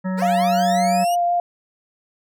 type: harmonic tone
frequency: 186.8 Hz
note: F#3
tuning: 17 cents sharp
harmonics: 1 / 3 / 5 / 7 / 9 / 10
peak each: -21 / -31 / -35 / -38 / -40 / -41 dBFS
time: 0.04-1.05 s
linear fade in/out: 20 ms
type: linear sweep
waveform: 15% pulse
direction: up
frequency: 427.1 to 2960 Hz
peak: -22 dBFS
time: 0.17-1.16 s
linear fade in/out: 20 ms
type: tone with vibrato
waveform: sine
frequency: 698.5 Hz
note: F5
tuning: in tune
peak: -16 dBFS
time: 0.22-1.4 s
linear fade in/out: 2 ms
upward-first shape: sine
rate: 5.6 Hz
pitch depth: 9 cents each way
effects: none